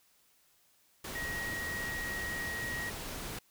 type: tone in noise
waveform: sine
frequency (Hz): 1895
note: A#6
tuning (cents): +28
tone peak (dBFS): -36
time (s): 1.15-2.9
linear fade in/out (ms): 5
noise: pink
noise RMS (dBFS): -41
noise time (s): 1.04-3.39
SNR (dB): +2
effects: white hiss -68 dBFS RMS until 3.5 s